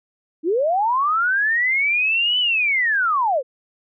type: linear two-way sweep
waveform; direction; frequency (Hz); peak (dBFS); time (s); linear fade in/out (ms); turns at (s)
sine; up then down; 293.7 to 3024 to 475.5; -16; 0.43-3.43; 50; 2.39
effects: none